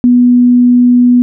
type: tone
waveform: sine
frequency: 245.3 Hz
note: B3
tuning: 12 cents flat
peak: -3 dBFS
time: 0.04-1.22 s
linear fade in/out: 0 ms
effects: none